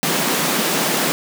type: high-pass noise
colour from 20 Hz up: pink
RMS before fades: -19 dBFS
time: 0.03-1.12 s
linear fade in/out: 0 ms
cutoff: 150 Hz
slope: 96 dB/octave
effects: none